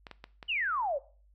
clicks, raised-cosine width 0.3 ms, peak -27 dBFS, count 4, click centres 0.068 / 0.113 / 0.241 / 0.428 s
sine exponential sweep, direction down, 3045 to 520 Hz, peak -28 dBFS, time 0.48-0.99 s, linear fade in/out 20 ms
effects noise-tail reverb RT60 0.4 s tail -18 dB re dry + added 50 Hz sine -59 dBFS peak until 1.34 s

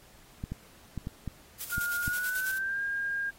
clicks, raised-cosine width 5 ms, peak -22 dBFS, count 7, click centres 0.439 / 0.52 / 0.977 / 1.071 / 1.277 / 1.781 / 2.079 s
blue noise with tremolo, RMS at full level -36 dBFS, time 1.59-2.59 s, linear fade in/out 20 ms, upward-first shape square, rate 9.2 Hz, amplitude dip 55%
sine tone with pitch glide, 1422 to 1614.7 Hz, F6 to G#6, +31 to -49 cents, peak -29 dBFS, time 1.71-3.31 s, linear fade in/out 20 ms, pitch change +220 cents, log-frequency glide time 2-2.82 s
effects pink hiss -57 dBFS RMS until 3.38 s + AAC 48 kbps

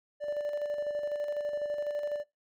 triangle tone with tremolo, 587.3 Hz, D5, in tune, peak -26 dBFS, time 0.2-2.24 s, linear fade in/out 50 ms, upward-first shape square, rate 12 Hz, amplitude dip 45%, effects noise-tail reverb RT60 0.2 s tail -22 dB re dry + tanh soft clip ceiling -23 dBFS

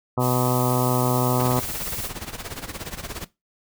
harmonic tone, 125.4 Hz, B2, 27 cents sharp, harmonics 1 / 2 / 3 / 4 / 5 / 6 / 7 / 8 / 9 / 10, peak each -23 / -26 / -28 / -29 / -30 / -31 / -31 / -32 / -33 / -33 dBFS, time 0.17-1.6 s, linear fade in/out 10 ms
blue noise, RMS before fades -31 dBFS, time 0.19-2.11 s, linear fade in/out 50 ms
pink noise with tremolo, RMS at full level -31 dBFS, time 1.39-3.25 s, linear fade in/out 10 ms, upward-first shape sine, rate 17 Hz, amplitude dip 80%
effects noise-tail reverb RT60 0.2 s tail -18 dB re dry

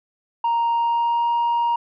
sine tone with pitch glide, 933 to 941.7 Hz, A#5 to A#5, +1 to +17 cents, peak -15 dBFS, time 0.44-1.76 s, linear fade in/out 5 ms, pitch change +16 cents, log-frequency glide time 0.72-1.3 s, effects tanh soft clip ceiling -16 dBFS

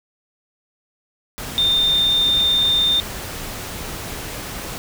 sine tone in noise, 3618 Hz, A7, 48 cents sharp, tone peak -14 dBFS, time 1.58-3 s, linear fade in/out 0 ms, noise pink, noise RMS -30 dBFS, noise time 1.38-4.78 s, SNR +13 dB, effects none

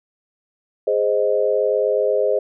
sine chord, Ab major, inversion none, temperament equal, 415.3 / 523.3 / 622.3 Hz, Ab4 / C5 / Eb5, 0 / 0 / 0 cents, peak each -20 / -19 / -21 dBFS, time 0.87-2.39 s, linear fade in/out 5 ms, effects none

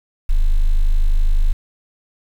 sine tone, 25.96 Hz, G#0, in tune, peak -8 dBFS, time 0.29-1.53 s, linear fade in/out 10 ms, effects tanh soft clip ceiling -9 dBFS + 7-bit

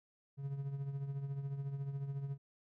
triangle tone with tremolo, 138.9 Hz, C#3, 4 cents sharp, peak -33 dBFS, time 0.37-2.38 s, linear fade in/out 50 ms, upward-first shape triangle, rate 14 Hz, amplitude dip 65%, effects none

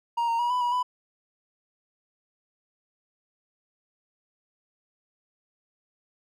triangle tone with pitch steps, 939 / 924 / 960 / 995 / 967 / 995 Hz, A#5 / A#5 / B5 / B5 / B5 / B5, +12 / -16 / -49 / +13 / -37 / +13 cents, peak -21 dBFS, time 0.17-0.83 s, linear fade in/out 10 ms, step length 110 ms, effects none

